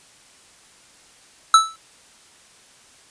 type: tone with exponential decay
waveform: square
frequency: 1313 Hz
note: E6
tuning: 7 cents flat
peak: -6 dBFS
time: 1.54-1.76 s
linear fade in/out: 2 ms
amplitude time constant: 46 ms
effects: white hiss -51 dBFS RMS until 3.1 s + resampled to 22050 Hz